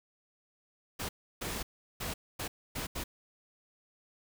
pink noise bursts at uneven times, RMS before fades -37 dBFS, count 6, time 0.99-1.09 / 1.41-1.63 / 2-2.14 / 2.39-2.48 / 2.75-2.87 / 2.95-3.04 s, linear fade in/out 10 ms, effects none

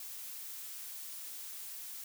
blue noise, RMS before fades -45 dBFS, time 0-2.04 s, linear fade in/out 2 ms, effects none

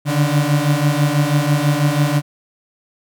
35% pulse beating tone pair, 143.4 / 149.5 Hz, D3 / D3, -41 / +31 cents, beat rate 6.1 Hz, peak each -15 dBFS, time 0.05-2.22 s, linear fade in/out 50 ms, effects none

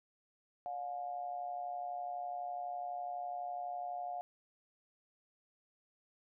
sine tone with amplitude modulation, 714 Hz, F5, 38 cents sharp, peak -35 dBFS, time 0.66-4.21 s, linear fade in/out 0 ms, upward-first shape sine, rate 132 Hz, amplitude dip 65%, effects none

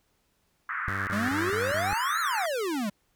white band-pass noise, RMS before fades -32 dBFS, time 0.69-2.46 s, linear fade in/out 2 ms, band 1200 to 1800 Hz, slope 48 dB/octave
sawtooth tone bursts, 98 Hz, G2, in tune, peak -30 dBFS, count 5, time 0.88-1.93 s, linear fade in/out 0 ms, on 190 ms, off 25 ms
clicks, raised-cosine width 5 ms, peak -23 dBFS, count 2, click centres 0.882 / 1.93 s
square exponential two-way sweep, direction up then down, 192.4 to 1396.9 to 192.4 Hz, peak -28 dBFS, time 1.12-2.9 s, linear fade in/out 10 ms, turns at 2.2 s
effects pink hiss -71 dBFS RMS until 3.15 s

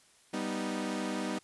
sawtooth chord, G augmented, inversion none, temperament equal, 196 / 246.9 / 311.1 Hz, G3 / B3 / D#4, 0 / 0 / 0 cents, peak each -33 dBFS, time 0.33-1.39 s, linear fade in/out 10 ms, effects white hiss -63 dBFS RMS until 1.43 s + resampled to 24000 Hz

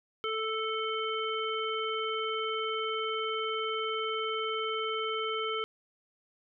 harmonic tone, 440 Hz, A4, in tune, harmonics 1 / 3 / 5 / 7, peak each -34 / -34 / -40 / -37 dBFS, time 0.24-5.64 s, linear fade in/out 0 ms, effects none

